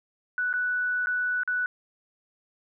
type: tone with dropouts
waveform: sine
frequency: 1482 Hz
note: F#6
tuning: 2 cents sharp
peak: -24 dBFS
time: 0.38-1.66 s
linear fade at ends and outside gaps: 1 ms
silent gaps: 0.529-0.538 / 1.06-1.07 / 1.434-1.476 s
effects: none